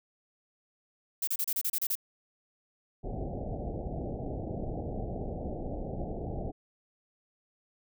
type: noise bursts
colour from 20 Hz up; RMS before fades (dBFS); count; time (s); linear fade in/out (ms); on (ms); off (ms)
violet; -30; 9; 1.22-1.954; 5; 54; 31
type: low-pass noise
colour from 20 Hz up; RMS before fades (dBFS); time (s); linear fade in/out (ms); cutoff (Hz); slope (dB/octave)
pink; -36; 3.03-6.52; 20; 780; 96
effects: none